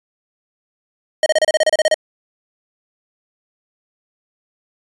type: tone bursts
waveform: square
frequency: 624 Hz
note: D#5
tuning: 5 cents sharp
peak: -11 dBFS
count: 12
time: 1.23-1.943 s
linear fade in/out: 2 ms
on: 31 ms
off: 31 ms
effects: resampled to 22050 Hz